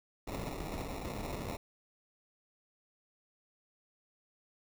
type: noise with sample-and-hold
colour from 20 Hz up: pink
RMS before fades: -40 dBFS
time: 0.27-1.57 s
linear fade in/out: 5 ms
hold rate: 1575 Hz
effects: none